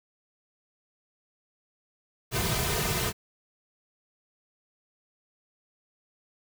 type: noise with comb filter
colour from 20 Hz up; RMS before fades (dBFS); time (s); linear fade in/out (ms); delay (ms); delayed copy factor
pink; -28; 2.31-3.13; 50; 3.6; -0.9
effects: none